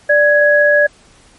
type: tone pair together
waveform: sine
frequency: 588.6 / 1669 Hz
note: D5 / G#6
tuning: +4 / +8 cents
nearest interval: octave + tritone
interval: 1804 cents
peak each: -10 dBFS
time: 0.09-0.87 s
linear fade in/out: 10 ms
effects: pink hiss -47 dBFS RMS until 1.38 s + MP3 48 kbps